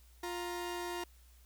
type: tone pair together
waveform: sawtooth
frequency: 351.2 / 937.6 Hz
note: F4 / A#5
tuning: +10 / +10 cents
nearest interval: octave + perfect fourth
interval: 1700 cents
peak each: -35 / -39 dBFS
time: 0.23-1.04 s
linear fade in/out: 5 ms
effects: added 60 Hz sine -58 dBFS peak until 1.45 s + white hiss -67 dBFS RMS until 1.45 s